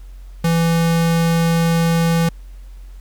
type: tone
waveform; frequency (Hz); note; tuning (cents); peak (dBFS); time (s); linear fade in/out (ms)
square; 166.6; E3; +19; -14; 0.44-2.29; 5
effects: added 45 Hz sine -33 dBFS peak until 3 s + pink hiss -55 dBFS RMS until 3 s